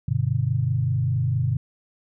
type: chord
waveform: sine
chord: G major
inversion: none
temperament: equal with one note detuned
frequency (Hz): 98 / 123.47 / 148.45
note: G2 / B2 / D3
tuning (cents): 0 / 0 / +19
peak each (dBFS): -26 / -22 / -26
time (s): 0.08-1.57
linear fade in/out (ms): 5
effects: none